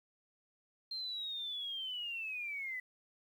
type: linear sweep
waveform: sine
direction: down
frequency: 4186 to 1975.5 Hz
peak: -38 dBFS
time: 0.91-2.8 s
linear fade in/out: 5 ms
effects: 11-bit